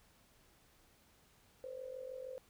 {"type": "tone with amplitude modulation", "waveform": "sine", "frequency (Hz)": 516, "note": "C5", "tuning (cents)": -24, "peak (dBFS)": -40, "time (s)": [1.64, 2.38], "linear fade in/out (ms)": 0, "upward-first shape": "sine", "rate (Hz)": 46.5, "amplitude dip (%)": 75, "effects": ["pink hiss -68 dBFS RMS until 2.49 s"]}